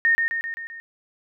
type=tone with echo; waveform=sine; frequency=1838 Hz; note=A#6; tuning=25 cents flat; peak=-15 dBFS; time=0.05-0.15 s; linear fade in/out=0 ms; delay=130 ms; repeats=5; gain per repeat=-4 dB; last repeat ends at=0.8 s; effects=none